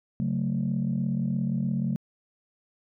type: chord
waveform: sine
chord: F# minor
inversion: second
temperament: just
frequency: 138.75 / 185 / 222 Hz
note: C#3 / F#3 / A3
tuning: +2 / 0 / +16 cents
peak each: -28 dBFS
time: 0.2-1.96 s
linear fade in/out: 0 ms
effects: tanh soft clip ceiling -18 dBFS